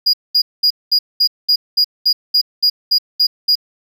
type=tone bursts; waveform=triangle; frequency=4876 Hz; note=D#8; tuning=36 cents flat; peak=-8 dBFS; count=13; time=0.06-3.555 s; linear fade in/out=10 ms; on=75 ms; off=210 ms; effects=none